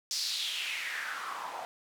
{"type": "noise with band-pass filter sweep", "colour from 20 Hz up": "white", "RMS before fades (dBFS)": -36, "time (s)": [0.11, 1.65], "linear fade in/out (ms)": 0, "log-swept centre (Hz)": [5300, 750], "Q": 3.8, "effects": []}